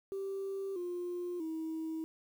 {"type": "tone with pitch steps", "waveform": "sine", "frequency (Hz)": [390, 353.5, 320.5], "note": ["G4", "F4", "E4"], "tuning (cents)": [-9, 21, -49], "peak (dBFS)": -34, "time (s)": [0.12, 2.04], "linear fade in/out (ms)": 0, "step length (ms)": 640, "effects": ["tanh soft clip ceiling -33 dBFS", "10-bit"]}